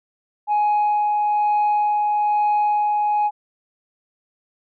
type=tone with tremolo; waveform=sine; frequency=836 Hz; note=G#5; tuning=11 cents sharp; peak=-13 dBFS; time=0.47-3.31 s; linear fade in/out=50 ms; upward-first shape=sine; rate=1.1 Hz; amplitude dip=25%; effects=tanh soft clip ceiling -14 dBFS